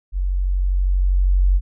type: tone with level ramp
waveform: sine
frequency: 46.25 Hz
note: F#1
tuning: in tune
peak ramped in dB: -18 to -11 dBFS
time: 0.12-1.61 s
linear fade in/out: 50 ms
effects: none